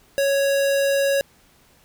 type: tone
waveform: square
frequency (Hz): 554.4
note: C#5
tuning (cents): 0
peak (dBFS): -18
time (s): 0.18-1.21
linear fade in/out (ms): 0
effects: pink hiss -56 dBFS RMS until 1.84 s